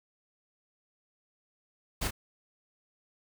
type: noise with echo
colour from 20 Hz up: pink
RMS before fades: -32 dBFS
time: 2.01-2.08 s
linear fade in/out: 10 ms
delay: 29 ms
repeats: 1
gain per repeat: -4 dB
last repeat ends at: 2.109 s
effects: none